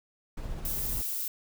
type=noise with tremolo; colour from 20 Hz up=brown; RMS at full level=-35 dBFS; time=0.37-1.02 s; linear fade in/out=5 ms; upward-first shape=sine; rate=15 Hz; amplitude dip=25%
type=noise; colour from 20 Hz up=violet; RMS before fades=-33 dBFS; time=0.65-1.28 s; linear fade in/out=2 ms
effects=none